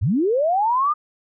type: linear sweep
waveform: sine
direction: up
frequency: 73.42 to 1236 Hz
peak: -16 dBFS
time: 0.01-0.94 s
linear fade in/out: 20 ms
effects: none